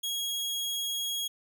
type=tone; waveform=sawtooth; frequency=3303 Hz; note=G#7; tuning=10 cents flat; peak=-27 dBFS; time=0.03-1.28 s; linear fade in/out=10 ms; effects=none